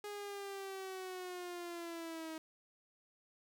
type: linear sweep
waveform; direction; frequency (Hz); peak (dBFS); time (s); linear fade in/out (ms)
sawtooth; down; 414.8 to 316.7; -39; 0.04-2.38; 2
effects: none